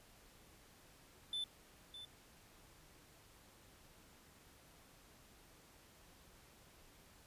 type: tone with echo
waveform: triangle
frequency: 3520 Hz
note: A7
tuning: in tune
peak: -37 dBFS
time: 1.33-1.44 s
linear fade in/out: 2 ms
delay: 610 ms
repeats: 1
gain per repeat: -11 dB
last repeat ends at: 2.05 s
effects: pink hiss -64 dBFS RMS until 7.26 s + resampled to 32000 Hz